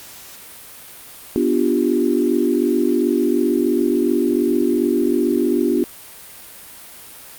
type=chord; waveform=sine; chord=G dominant seventh; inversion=first; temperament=equal; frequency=246.9 / 293.7 / 349.2 / 392 Hz; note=B3 / D4 / F4 / G4; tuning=0 / 0 / 0 / 0 cents; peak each=-20 / -20 / -19 / -22 dBFS; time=1.36-5.84 s; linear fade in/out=0 ms; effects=white hiss -39 dBFS RMS until 7.38 s + Opus 48 kbps